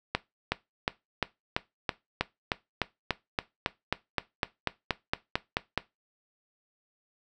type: accelerating click train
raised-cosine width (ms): 0.3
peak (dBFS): -9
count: 21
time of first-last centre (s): 0.15-5.777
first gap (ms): 370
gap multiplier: 0.97
effects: noise-tail reverb RT60 0.2 s tail -18 dB re dry